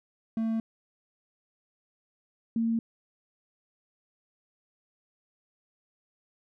triangle / sine tone pair in turn, 224.2 / 228.3 Hz, A3 / A#3, +33 / -36 cents, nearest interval unison, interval 31 cents, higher second, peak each -24 dBFS, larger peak neither, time 0.37-0.6 / 2.56-2.79 s, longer neither, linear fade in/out 2 ms, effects none

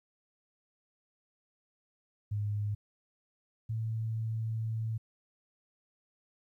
sine tone pair in turn, 103.83 / 111.71 Hz, G#2 / A2, 0 / +27 cents, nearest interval minor second, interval 127 cents, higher second, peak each -30 / -31 dBFS, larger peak first, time 2.31-2.75 / 3.69-4.98 s, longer second, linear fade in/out 10 ms, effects 12-bit

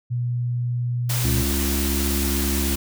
sine tone, 121.5 Hz, B2, 28 cents flat, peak -21 dBFS, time 0.1-1.43 s, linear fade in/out 20 ms
white noise, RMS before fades -27 dBFS, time 1.09-2.76 s, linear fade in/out 10 ms
harmonic tone, 69.3 Hz, C#2, in tune, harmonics 1 / 3 / 4 / 5, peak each -23 / -28 / -29 / -30 dBFS, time 1.24-2.76 s, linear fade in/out 10 ms
effects none

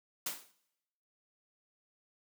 white noise with exponential decay, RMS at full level -33 dBFS, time 0.26-0.52 s, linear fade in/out 5 ms, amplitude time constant 56 ms, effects noise-tail reverb RT60 0.9 s tail -21 dB re dry + high-pass 200 Hz 12 dB/octave

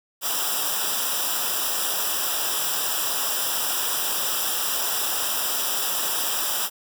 white noise with comb filter, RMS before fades -25 dBFS, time 0.21-6.7 s, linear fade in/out 50 ms, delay 0.46 ms, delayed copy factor -0.9, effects none

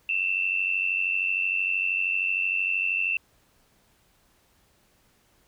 sine tone pair together, 2629 / 2722 Hz, E7 / F7, -5 / -45 cents, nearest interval minor second, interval 60 cents, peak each -26 dBFS, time 0.09-3.17 s, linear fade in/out 2 ms, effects pink hiss -64 dBFS RMS until 5.47 s

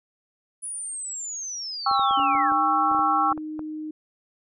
sine linear sweep, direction down, 9956 to 1479 Hz, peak -30 dBFS, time 0.62-2.52 s, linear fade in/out 20 ms
sine chord, C# diminished, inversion second, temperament just, 798.3 / 1108.7 / 1330.5 Hz, G5 / C#6 / E6, +31 / 0 / +16 cents, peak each -23 dBFS, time 1.86-3.33 s, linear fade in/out 5 ms
clicks, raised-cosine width 1 ms, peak -23 dBFS, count 12, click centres 1.913 / 1.995 / 2.11 / 2.197 / 2.352 / 2.52 / 2.915 / 2.948 / 2.993 / 3.32 / 3.377 / 3.593 s
sine tone with pitch glide, 284.7 to 308.7 Hz, C#4 to D#4, +46 to -14 cents, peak -30 dBFS, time 2.17-3.91 s, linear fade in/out 5 ms, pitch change +140 cents, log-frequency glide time 2.3-2.62 s
effects none

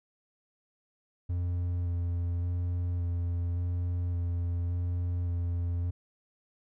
triangle tone with vibrato, 87.31 Hz, F2, in tune, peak -26 dBFS, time 1.29-5.91 s, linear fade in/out 10 ms, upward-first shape square, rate 0.88 Hz, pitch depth 13 cents each way, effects none

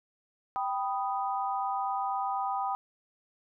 sine chord, G augmented, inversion none, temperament equal, 784 / 987.8 / 1244.5 Hz, G5 / B5 / D#6, 0 / 0 / 0 cents, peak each -31 / -34 / -35 dBFS, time 0.56-2.75 s, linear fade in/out 0 ms, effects none

